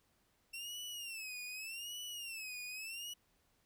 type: tone with vibrato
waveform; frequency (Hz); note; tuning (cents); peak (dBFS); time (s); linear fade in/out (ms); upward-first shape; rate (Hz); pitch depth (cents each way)
sawtooth; 2698; E7; +40; -40; 0.53-3.14; 10; sine; 0.84; 160
effects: pink hiss -75 dBFS RMS until 3.65 s